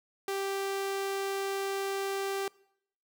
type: tone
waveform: sawtooth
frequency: 392 Hz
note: G4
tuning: in tune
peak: -27 dBFS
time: 0.28-2.48 s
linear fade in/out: 2 ms
effects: noise-tail reverb RT60 0.7 s tail -23 dB re dry